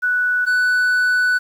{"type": "tone pair in turn", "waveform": ["sine", "triangle"], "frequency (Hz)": [1480, 1488.6], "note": ["F#6", "F#6"], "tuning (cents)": [0, 10], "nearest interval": "unison", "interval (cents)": 10, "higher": "second", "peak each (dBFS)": [-15, -12], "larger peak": "second", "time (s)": [[0.02, 0.46], [0.46, 1.39]], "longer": "second", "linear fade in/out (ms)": 20, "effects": ["8-bit"]}